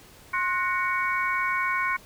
sine tone cluster, 1064 / 1472 / 1859 / 2234 Hz, C6 / F#6 / A#6 / C#7, +29 / -9 / -5 / +13 cents, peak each -27 / -29 / -34 / -28 dBFS, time 0.33-1.97 s, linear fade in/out 10 ms, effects pink hiss -51 dBFS RMS until 2.05 s

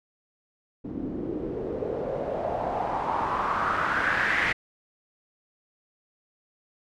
white noise with low-pass filter sweep, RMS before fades -28 dBFS, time 0.84-4.53 s, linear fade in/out 10 ms, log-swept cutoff 270 to 2000 Hz, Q 4.2, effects none

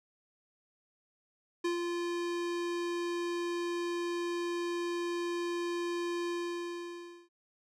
square tone with ADSR envelope, 346.3 Hz, F4, 15 cents flat, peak -29 dBFS, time 1.64-7.29 s, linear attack 9 ms, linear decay 120 ms, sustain -4 dB, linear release 1000 ms, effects low-pass 7000 Hz 12 dB/octave

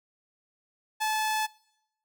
sawtooth tone, 866 Hz, A5, 28 cents flat, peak -22 dBFS, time 1-1.47 s, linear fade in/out 20 ms, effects noise-tail reverb RT60 0.8 s tail -23 dB re dry

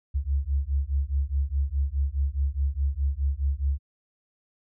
sine beating tone pair, 67.2 / 72 Hz, C2 / D2, +47 / -34 cents, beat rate 4.8 Hz, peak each -26 dBFS, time 0.14-3.79 s, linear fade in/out 20 ms, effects none

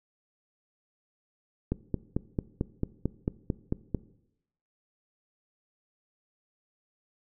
click train, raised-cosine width 3 ms, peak -14 dBFS, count 11, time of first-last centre 1.72-3.947 s, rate 4.49 Hz, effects noise-tail reverb RT60 0.8 s tail -19 dB re dry

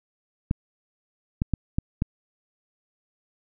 clicks, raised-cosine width 5 ms, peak -10 dBFS, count 5, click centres 0.511 / 1.419 / 1.537 / 1.785 / 2.021 s, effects none

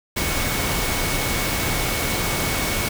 sine tone in noise, 2217 Hz, C#7, in tune, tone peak -31 dBFS, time 0.16-2.89 s, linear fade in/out 10 ms, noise pink, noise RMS -23 dBFS, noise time 0.16-2.89 s, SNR -11 dB, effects none

